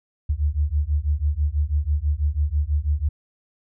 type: beating tone pair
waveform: sine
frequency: 71.1 / 77.2 Hz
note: C#2 / D#2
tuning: +45 / -13 cents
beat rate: 6.1 Hz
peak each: -22 dBFS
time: 0.29-3.09 s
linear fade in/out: 10 ms
effects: none